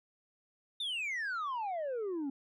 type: exponential sweep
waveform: sine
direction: down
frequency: 3690 to 265.4 Hz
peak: -31 dBFS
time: 0.8-2.3 s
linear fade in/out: 5 ms
effects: tanh soft clip ceiling -33 dBFS